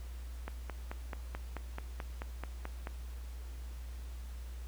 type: click train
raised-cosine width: 0.5 ms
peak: -25 dBFS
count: 12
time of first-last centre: 0.48-2.871 s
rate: 4.6 Hz
effects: added 60 Hz sine -41 dBFS peak until 4.67 s + pink hiss -58 dBFS RMS until 4.67 s